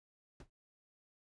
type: noise with exponential decay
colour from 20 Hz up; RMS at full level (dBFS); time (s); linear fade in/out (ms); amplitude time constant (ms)
brown; -43; 0.4-0.5; 2; 20
effects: resampled to 22050 Hz